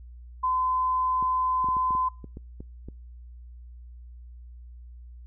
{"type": "tone", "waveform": "sine", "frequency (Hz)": 1022, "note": "C6", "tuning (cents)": -41, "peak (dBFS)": -22, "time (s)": [0.43, 2.09], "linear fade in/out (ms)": 10}
{"type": "clicks", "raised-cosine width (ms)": 3, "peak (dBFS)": -27, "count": 10, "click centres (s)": [1.226, 1.644, 1.687, 1.768, 1.907, 1.951, 2.243, 2.371, 2.605, 2.886]}
{"effects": ["noise-tail reverb RT60 0.4 s tail -26 dB re dry", "added 60 Hz sine -42 dBFS peak until 5.26 s"]}